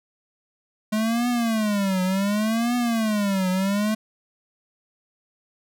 square tone with vibrato, 212 Hz, G#3, 36 cents sharp, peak -21 dBFS, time 0.92-3.95 s, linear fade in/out 10 ms, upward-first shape triangle, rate 0.68 Hz, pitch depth 260 cents each way, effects none

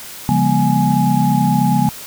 sine tone cluster, 138.4 / 172.3 / 201.6 / 240.1 / 836 Hz, C#3 / F3 / G3 / B3 / G#5, -2 / -23 / +49 / -49 / +11 cents, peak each -18 dBFS, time 0.29-1.89 s, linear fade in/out 0 ms, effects white hiss -33 dBFS RMS until 2.06 s

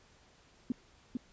sine tone with echo, 246.7 Hz, B3, 2 cents flat, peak -28 dBFS, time 0.7-0.72 s, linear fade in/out 2 ms, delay 450 ms, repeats 1, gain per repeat -3 dB, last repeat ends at 1.17 s, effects pink hiss -63 dBFS RMS until 1.32 s + resampled to 16000 Hz

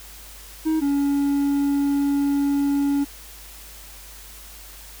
triangle tone pair in turn, 316.2 / 282.4 Hz, D#4 / C#4, +28 / +32 cents, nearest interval major second, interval 196 cents, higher first, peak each -16 dBFS, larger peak neither, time 0.65-0.81 / 0.81-3.05 s, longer second, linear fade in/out 20 ms, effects added 50 Hz sine -44 dBFS peak until 5 s + white hiss -43 dBFS RMS until 5 s

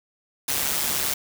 white noise with amplitude modulation, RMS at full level -22 dBFS, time 0.48-1.14 s, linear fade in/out 5 ms, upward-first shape sine, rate 141 Hz, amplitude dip 65%, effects none

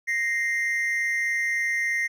triangle tone pair together, 1864.7 / 2088 Hz, A#6 / C7, 0 / -4 cents, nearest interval major second, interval 196 cents, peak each -24 dBFS, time 0.07-2.08 s, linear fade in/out 20 ms, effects none

